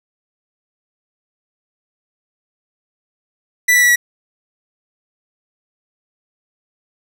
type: tone with pitch steps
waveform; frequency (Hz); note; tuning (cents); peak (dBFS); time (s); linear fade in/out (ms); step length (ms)
45% pulse; 1975.5 / 1960.7 / 1946.1 / 1931.5; B6 / B6 / B6 / B6; 0 / -13 / -26 / -39; -9; 3.68-3.96; 10; 70
effects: none